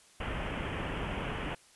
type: low-pass noise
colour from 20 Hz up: pink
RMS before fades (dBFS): -36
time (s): 0.2-1.55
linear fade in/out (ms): 5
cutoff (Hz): 3200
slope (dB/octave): 96
effects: white hiss -60 dBFS RMS until 1.75 s + resampled to 24000 Hz